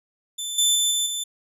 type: tone with level steps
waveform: 20% pulse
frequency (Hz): 3529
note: A7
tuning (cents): +4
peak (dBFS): -22 / -11 / -13 / -15 / -20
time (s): 0.38-1.24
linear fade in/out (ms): 10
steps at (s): 0.58 / 0.75 / 0.91 / 1.06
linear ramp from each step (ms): 5
effects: none